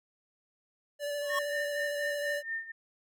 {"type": "tone with vibrato", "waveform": "square", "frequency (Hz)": 580, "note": "D5", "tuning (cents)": -22, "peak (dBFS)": -33, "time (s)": [0.99, 2.43], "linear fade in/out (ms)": 50, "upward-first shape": "square", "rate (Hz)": 13, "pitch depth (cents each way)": 12}
{"type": "tone with exponential growth", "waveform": "square", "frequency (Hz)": 1098, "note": "C#6", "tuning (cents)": -17, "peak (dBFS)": -28, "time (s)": [1.21, 1.39], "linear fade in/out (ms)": 5, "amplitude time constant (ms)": 39}
{"type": "tone with tremolo", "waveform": "sine", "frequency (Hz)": 1814, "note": "A#6", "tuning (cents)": -48, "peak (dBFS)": -31, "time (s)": [1.29, 2.72], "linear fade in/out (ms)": 10, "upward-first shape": "sine", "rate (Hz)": 4.2, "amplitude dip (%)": 80}
{"effects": []}